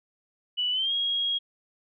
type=tone with pitch glide; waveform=sine; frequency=2960 to 3284 Hz; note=F#7 to G#7; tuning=0 to -20 cents; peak=-24 dBFS; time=0.57-1.39 s; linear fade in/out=20 ms; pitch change=+180 cents; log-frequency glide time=0.71-0.93 s; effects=none

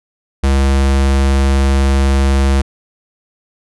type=tone; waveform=square; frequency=68 Hz; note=C#2; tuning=33 cents flat; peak=-10 dBFS; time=0.43-2.62 s; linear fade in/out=10 ms; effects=resampled to 24000 Hz

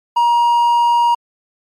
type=tone; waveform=triangle; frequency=948 Hz; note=A#5; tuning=29 cents sharp; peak=-8 dBFS; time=0.16-1.15 s; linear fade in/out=10 ms; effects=MP3 64 kbps

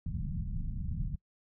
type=low-pass noise; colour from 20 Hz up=pink; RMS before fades=-35 dBFS; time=0.06-1.16 s; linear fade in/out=5 ms; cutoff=200 Hz; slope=48 dB/octave; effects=noise-tail reverb RT60 0.1 s tail -25 dB re dry

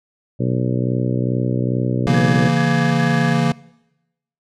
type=harmonic tone; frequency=62.4 Hz; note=B1; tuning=19 cents sharp; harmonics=2 / 3 / 4 / 5 / 6 / 7 / 8 / 9; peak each=-19 / -23 / -25 / -27 / -29 / -30 / -31 / -32 dBFS; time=0.39-2.49 s; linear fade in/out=20 ms
type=chord; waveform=square; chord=A# diminished; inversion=first; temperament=just; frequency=139.85 / 167.82 / 233.1 Hz; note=C#3 / E3 / A#3; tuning=+16 / +31 / 0 cents; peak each=-20 dBFS; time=2.07-3.52 s; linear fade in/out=0 ms
type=tone bursts; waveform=sine; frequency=1677 Hz; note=G#6; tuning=16 cents sharp; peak=-24 dBFS; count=3; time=2.14-3.338 s; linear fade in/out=5 ms; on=350 ms; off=74 ms
effects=noise-tail reverb RT60 0.9 s tail -22 dB re dry + low-pass 6000 Hz 12 dB/octave

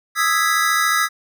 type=chord; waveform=square; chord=E major seventh; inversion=third; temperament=equal; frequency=1244.5 / 1318.5 / 1661.2 / 1975.5 Hz; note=D#6 / E6 / G#6 / B6; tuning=0 / 0 / 0 / 0 cents; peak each=-22 dBFS; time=0.15-1.09 s; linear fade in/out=50 ms; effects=none

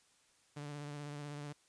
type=tone with vibrato; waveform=sawtooth; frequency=146 Hz; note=D3; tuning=10 cents flat; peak=-39 dBFS; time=0.56-1.53 s; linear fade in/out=10 ms; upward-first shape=sine; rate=16 Hz; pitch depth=27 cents each way; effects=white hiss -70 dBFS RMS until 1.68 s + resampled to 22050 Hz

